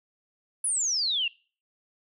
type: exponential sweep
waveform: sine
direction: down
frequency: 10400 to 2679 Hz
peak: -24 dBFS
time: 0.64-1.28 s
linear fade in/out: 5 ms
effects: noise-tail reverb RT60 0.4 s tail -24 dB re dry